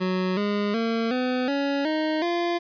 25% pulse tone with pitch steps, 185 / 205.3 / 227.8 / 252.7 / 280.4 / 311.1 / 345.2 Hz, F#3 / G#3 / A#3 / B3 / C#4 / D#4 / F4, 0 / -20 / -40 / +40 / +20 / 0 / -20 cents, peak -19 dBFS, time 0-2.59 s, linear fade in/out 20 ms, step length 370 ms, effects resampled to 11025 Hz + 9-bit

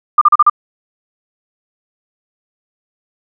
sine tone bursts, 1200 Hz, D6, 37 cents sharp, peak -3 dBFS, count 5, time 0.18-0.498 s, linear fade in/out 5 ms, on 34 ms, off 37 ms, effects none

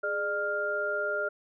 sine tone cluster, 416.8 / 601 / 1401 Hz, G#4 / D5 / F6, +6 / +40 / +5 cents, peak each -35 / -32 / -30 dBFS, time 0.03-1.29 s, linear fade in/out 10 ms, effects none

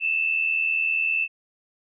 sine tone pair together, 2585 / 2665 Hz, E7 / E7, -34 / +18 cents, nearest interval minor second, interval 52 cents, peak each -26 / -22 dBFS, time 0-1.28 s, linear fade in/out 50 ms, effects none

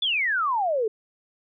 sine exponential sweep, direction down, 3540 to 415.3 Hz, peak -21 dBFS, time 0.02-0.88 s, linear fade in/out 5 ms, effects none

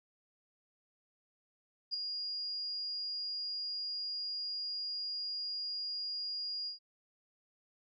sine tone with ADSR envelope, 4848 Hz, D#8, 46 cents flat, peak -30 dBFS, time 1.91-6.79 s, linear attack 31 ms, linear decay 5 ms, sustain -6 dB, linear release 120 ms, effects none

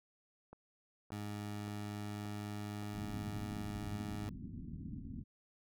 click train, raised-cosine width 1 ms, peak -38 dBFS, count 5, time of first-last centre 0.53-2.829 s, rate 1.74 Hz
20% pulse tone, 103.83 Hz, G#2, in tune, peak -36 dBFS, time 1.12-4.29 s, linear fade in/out 0 ms
white low-pass noise, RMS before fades -46 dBFS, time 2.93-5.24 s, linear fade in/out 20 ms, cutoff 270 Hz, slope 48 dB/octave
effects none

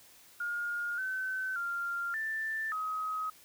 sine tone with pitch steps, 1421 / 1526 / 1392 / 1772 / 1266 Hz, F6 / G6 / F6 / A6 / D#6, +30 / -47 / -6 / +12 / +30 cents, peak -32 dBFS, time 0.4-3.3 s, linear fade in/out 5 ms, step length 580 ms, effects white hiss -58 dBFS RMS until 3.44 s

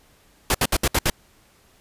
pink noise bursts, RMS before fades -19 dBFS, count 6, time 0.5-1.1 s, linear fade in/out 2 ms, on 45 ms, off 66 ms, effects pink hiss -57 dBFS RMS until 1.8 s + resampled to 32000 Hz

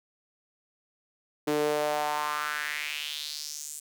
sawtooth tone with high-pass filter sweep, 149.3 Hz, D3, 29 cents sharp, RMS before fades -31 dBFS, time 1.47-3.8 s, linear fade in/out 10 ms, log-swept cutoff 350 to 8300 Hz, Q 3.5, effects none

